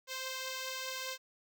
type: beating tone pair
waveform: 5% pulse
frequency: 521 / 525.9 Hz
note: C5 / C5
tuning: -7 / +9 cents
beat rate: 4.9 Hz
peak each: -27 / -34 dBFS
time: 0.07-1.18 s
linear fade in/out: 50 ms
effects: none